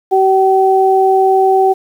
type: tone pair together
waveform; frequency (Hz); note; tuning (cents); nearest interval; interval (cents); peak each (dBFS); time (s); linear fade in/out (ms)
sine; 382.3 / 764.6; G4 / G5; -43 / -43; octave; 1200; -10; 0.11-1.74; 20
effects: 7-bit